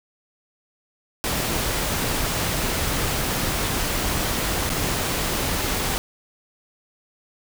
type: noise with dropouts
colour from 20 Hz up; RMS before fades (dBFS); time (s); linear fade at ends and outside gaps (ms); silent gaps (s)
pink; -24; 1.24-5.98; 0; 4.693-4.701
effects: none

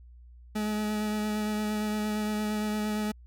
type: tone with vibrato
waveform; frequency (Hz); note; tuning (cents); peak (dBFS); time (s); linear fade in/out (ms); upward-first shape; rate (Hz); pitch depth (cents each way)
40% pulse; 212.1; G#3; +37; -27; 0.55-3.12; 10; sine; 8.7; 15
effects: added 60 Hz sine -48 dBFS peak until 3.26 s

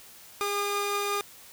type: tone pair together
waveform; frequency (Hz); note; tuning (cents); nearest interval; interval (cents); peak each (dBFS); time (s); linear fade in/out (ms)
sawtooth; 406.5 / 1214; G#4 / D#6; -37 / -43; octave + perfect fifth; 1894; -26; 0.41-1.21; 0
effects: white hiss -50 dBFS RMS until 1.52 s

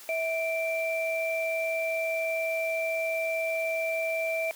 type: tone pair together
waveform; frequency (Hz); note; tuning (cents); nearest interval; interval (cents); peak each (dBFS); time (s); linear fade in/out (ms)
sine; 651.2 / 2349; E5 / D7; -21 / 0; octave + minor seventh; 2221; -28 / -31; 0.09-4.51; 0
effects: white hiss -48 dBFS RMS until 4.55 s + high-pass 300 Hz 12 dB/octave

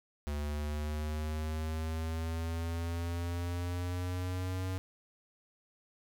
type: exponential sweep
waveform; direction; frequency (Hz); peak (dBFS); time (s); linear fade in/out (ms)
square; up; 73 to 93.7; -34; 0.27-4.78; 0
effects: none

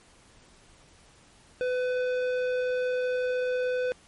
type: tone with tanh clipping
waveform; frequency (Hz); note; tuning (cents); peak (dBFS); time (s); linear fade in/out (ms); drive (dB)
sine; 502; B4; +28; -27; 1.61-3.92; 0; 13
effects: pink hiss -57 dBFS RMS until 4.07 s + MP3 48 kbps

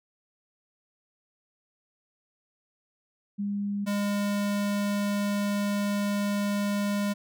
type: tone pair in turn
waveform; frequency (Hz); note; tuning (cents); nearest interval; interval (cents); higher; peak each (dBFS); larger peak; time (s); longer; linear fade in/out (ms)
sine / square; 202.5 / 203.5; G#3 / G#3; -43 / -35; unison; 8; second; -27 / -26; second; 3.38-3.86 / 3.86-7.14; second; 20
effects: none

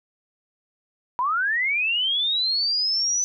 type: linear sweep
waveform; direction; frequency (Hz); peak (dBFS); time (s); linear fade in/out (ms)
sine; up; 952 to 6040; -20; 1.19-3.24; 0
effects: none

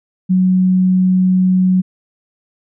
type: tone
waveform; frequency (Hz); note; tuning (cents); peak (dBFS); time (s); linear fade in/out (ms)
sine; 185; F#3; 0; -9; 0.29-1.82; 20
effects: none

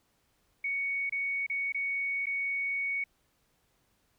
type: tone with dropouts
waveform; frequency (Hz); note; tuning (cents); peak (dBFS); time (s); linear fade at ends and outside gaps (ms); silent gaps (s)
sine; 2229; C#7; +9; -29; 0.64-3.04; 5; 1.096-1.122 / 1.465-1.498 / 1.723-1.745 / 2.258-2.267
effects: pink hiss -72 dBFS RMS until 4.18 s

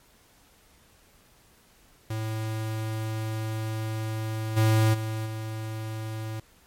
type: tone with level steps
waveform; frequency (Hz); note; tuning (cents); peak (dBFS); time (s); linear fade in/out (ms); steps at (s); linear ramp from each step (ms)
square; 110; A2; 0; -29 / -19 / -29 / -32; 2.1-6.4; 5; 4.56 / 4.93 / 5.25; 20
effects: pink hiss -59 dBFS RMS until 6.66 s + MP3 64 kbps

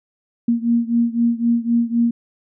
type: beating tone pair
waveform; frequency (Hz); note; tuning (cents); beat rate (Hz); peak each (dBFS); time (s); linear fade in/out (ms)
sine; 233.1 / 237; A#3 / A#3; 0 / +29; 3.9; -17 / -19; 0.48-2.11; 5
effects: none

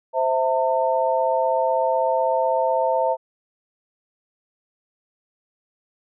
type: tone cluster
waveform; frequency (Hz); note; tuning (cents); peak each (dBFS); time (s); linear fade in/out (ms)
sine; 520 / 656 / 904; C5 / E5 / A5; -11 / -9 / +47; -22; 0.13-3.17; 50
effects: none

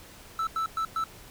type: tone bursts at uneven times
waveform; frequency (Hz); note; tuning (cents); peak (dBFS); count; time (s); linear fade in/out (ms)
triangle; 1318.5; E6; 0; -24; 4; 0.39-0.47 / 0.56-0.66 / 0.77-0.85 / 0.96-1.04; 2
effects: pink hiss -49 dBFS RMS until 1.3 s

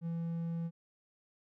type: tone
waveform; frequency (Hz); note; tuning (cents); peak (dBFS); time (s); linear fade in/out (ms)
triangle; 167.2; E3; +25; -32; 0.01-0.71; 50
effects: none

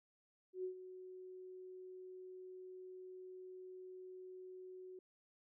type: tone with ADSR envelope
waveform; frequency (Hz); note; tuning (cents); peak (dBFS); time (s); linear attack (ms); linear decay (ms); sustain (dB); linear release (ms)
sine; 370; F#4; 0; -38; 0.53-4.99; 110; 100; -12; 3
effects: none

